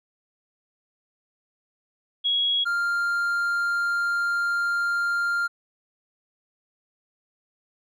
sine / triangle tone pair in turn, 3322 / 1396.7 Hz, G#7 / F6, 0 / 0 cents, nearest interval octave + minor third, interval 1500 cents, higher first, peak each -20 / -20 dBFS, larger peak neither, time 2.24-2.65 / 2.65-5.48 s, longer second, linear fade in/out 20 ms, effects none

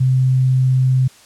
sine tone, 129.7 Hz, C3, 15 cents flat, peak -11 dBFS, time 0-1.08 s, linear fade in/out 10 ms, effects white hiss -46 dBFS RMS until 1.25 s + low-pass 9000 Hz 12 dB/octave

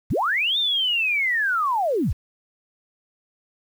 sine linear two-way sweep, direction up then down, 32.01 to 3674 to 32.01 Hz, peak -19 dBFS, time 0.1-2.13 s, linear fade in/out 10 ms, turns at 0.58 s, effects 8-bit

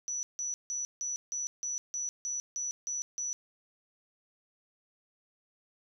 sine tone bursts, 5920 Hz, F#8, in tune, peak -32 dBFS, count 11, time 0.08-3.33 s, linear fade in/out 0 ms, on 150 ms, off 160 ms, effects none

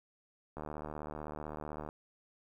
click train, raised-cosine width 1 ms, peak -28 dBFS, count 101, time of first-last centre 0.57-1.889 s, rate 75.8 Hz, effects 11-bit

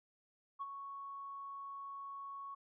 sine tone with ADSR envelope, 1108.7 Hz, C#6, in tune, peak -37 dBFS, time 0.59-2.55 s, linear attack 26 ms, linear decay 35 ms, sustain -7 dB, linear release 11 ms, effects tanh soft clip ceiling -33 dBFS

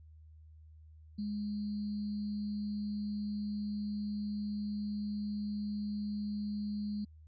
sine tone with sample-and-hold, 207.7 Hz, G#3, in tune, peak -34 dBFS, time 1.18-7.05 s, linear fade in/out 10 ms, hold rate 4410 Hz, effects added 78 Hz sine -53 dBFS peak until 7.27 s + resampled to 16000 Hz

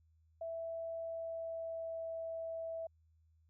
sine tone with pitch glide, 660 to 656.2 Hz, E5 to E5, +2 to -8 cents, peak -39 dBFS, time 0.41-2.87 s, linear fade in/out 5 ms, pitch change -10 cents, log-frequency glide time 1.01-2.05 s, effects added 80 Hz sine -67 dBFS peak until 3.49 s

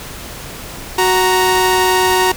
sawtooth tone pair together, 370.4 / 932.3 Hz, F#4 / A#5, +2 / 0 cents, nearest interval octave + major third, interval 1598 cents, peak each -10 dBFS, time 0.98-2.32 s, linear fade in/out 5 ms, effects pink hiss -30 dBFS RMS until 2.36 s

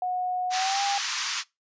sine tone with pitch glide, 730 to 800.7 Hz, F#5 to G5, -24 to +37 cents, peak -25 dBFS, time 0.02-0.98 s, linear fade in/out 2 ms, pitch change +161 cents, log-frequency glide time 0.48-0.82 s
white band-pass noise, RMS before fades -30 dBFS, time 0.5-1.44 s, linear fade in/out 50 ms, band 960 to 6700 Hz, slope 48 dB/octave
effects noise-tail reverb RT60 0.2 s tail -22 dB re dry + resampled to 16000 Hz

